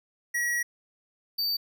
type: tone pair in turn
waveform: square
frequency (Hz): 1915 / 4604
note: A#6 / D8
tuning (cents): +46 / -35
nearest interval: octave + minor third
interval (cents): 1519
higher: second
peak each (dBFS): -26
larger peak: neither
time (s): 0.34-0.63 / 1.38-1.57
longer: first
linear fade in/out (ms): 10
effects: none